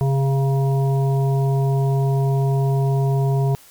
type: harmonic tone with a mistuned harmonic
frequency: 135.9 Hz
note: C#3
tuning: 34 cents flat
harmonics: 1 / 3 / 5 / 7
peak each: -16 / -26 / -30 / -33 dBFS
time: 0.01-3.55 s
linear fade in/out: 0 ms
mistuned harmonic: 5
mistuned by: +22 cents
effects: white hiss -48 dBFS RMS until 3.7 s